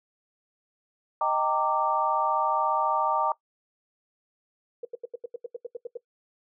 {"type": "chord", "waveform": "sine", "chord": "Eb major seventh", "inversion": "none", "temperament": "equal with one note detuned", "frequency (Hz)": [622.3, 784, 918.4, 1174.7], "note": ["Eb5", "G5", "Bb5", "D6"], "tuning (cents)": [0, 0, -26, 0], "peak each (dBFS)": [-31, -29, -26, -27], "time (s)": [1.21, 3.32], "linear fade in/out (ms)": 2}
{"type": "tone bursts", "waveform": "sine", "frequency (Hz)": 476, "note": "A#4", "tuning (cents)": 36, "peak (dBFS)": -30, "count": 12, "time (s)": [4.83, 5.973], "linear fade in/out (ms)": 5, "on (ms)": 21, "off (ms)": 81}
{"effects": ["noise-tail reverb RT60 0.1 s tail -19 dB re dry"]}